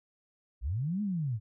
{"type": "linear two-way sweep", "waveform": "sine", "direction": "up then down", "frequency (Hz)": [49, 213.9, 98.9], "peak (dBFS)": -29, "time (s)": [0.61, 1.4], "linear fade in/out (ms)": 50, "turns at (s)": 1.02, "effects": []}